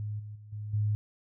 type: tone with level steps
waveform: sine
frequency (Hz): 105.2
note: G#2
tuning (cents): +23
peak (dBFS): -32 / -39 / -46 / -35 / -25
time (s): 0-0.95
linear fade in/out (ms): 0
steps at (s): 0.19 / 0.35 / 0.52 / 0.73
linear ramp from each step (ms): 10
effects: none